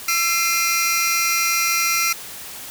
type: tone cluster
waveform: sawtooth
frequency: 1343 / 2095 / 2419 / 5720 Hz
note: E6 / C7 / D#7 / F8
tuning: +32 / +2 / -49 / +41 cents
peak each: -20 dBFS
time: 0.08-2.13 s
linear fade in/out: 5 ms
effects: white hiss -35 dBFS RMS until 2.7 s